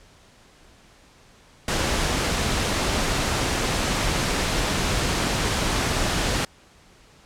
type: noise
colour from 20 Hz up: pink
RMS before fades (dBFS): -23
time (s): 1.68-6.45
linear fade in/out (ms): 2
effects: pink hiss -53 dBFS RMS until 7.25 s + low-pass 8000 Hz 12 dB/octave